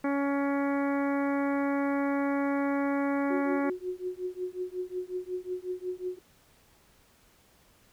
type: harmonic tone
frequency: 280.3 Hz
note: C#4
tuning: 19 cents sharp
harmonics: 1 / 2 / 3 / 4 / 5 / 6 / 7 / 8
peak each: -27 / -33 / -37 / -39 / -41 / -43 / -44 / -45 dBFS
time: 0.04-3.7 s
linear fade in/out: 5 ms
type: tone with tremolo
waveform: sine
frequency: 364.9 Hz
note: F#4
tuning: 24 cents flat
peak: -28 dBFS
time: 3.3-6.19 s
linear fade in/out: 5 ms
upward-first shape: triangle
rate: 5.5 Hz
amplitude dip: 100%
effects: pink hiss -62 dBFS RMS until 7.92 s